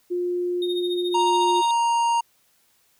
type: tone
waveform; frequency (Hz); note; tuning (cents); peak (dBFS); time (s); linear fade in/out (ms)
sine; 354.8; F4; +27; -22; 0.1-1.62; 20
type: tone with tremolo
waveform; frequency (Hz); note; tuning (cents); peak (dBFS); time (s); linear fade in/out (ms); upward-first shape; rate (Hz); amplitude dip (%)
triangle; 3701; A#7; -13; -26; 0.62-1.71; 2; sine; 14; 80
type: harmonic tone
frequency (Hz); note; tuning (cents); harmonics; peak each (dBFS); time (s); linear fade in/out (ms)
934; A#5; +3; 1 / 3 / 5 / 7 / 9 / 10; -18 / -32 / -43 / -38 / -48 / -44; 1.14-2.21; 10
effects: white hiss -63 dBFS RMS until 2.99 s